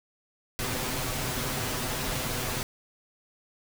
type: noise with comb filter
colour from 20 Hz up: pink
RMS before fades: -31 dBFS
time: 0.59-2.63 s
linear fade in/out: 0 ms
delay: 7.9 ms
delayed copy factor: +0.6
effects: none